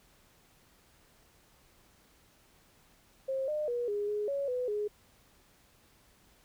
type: tone with pitch steps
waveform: sine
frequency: 533 / 605 / 481.7 / 411.4 / 417.7 / 559 / 499.1 / 417.4 Hz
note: C5 / D#5 / B4 / G#4 / G#4 / C#5 / B4 / G#4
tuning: +32 / -49 / -43 / -16 / +10 / +14 / +18 / +9 cents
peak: -30 dBFS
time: 3.28-4.88 s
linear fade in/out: 10 ms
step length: 200 ms
effects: pink hiss -64 dBFS RMS until 6.44 s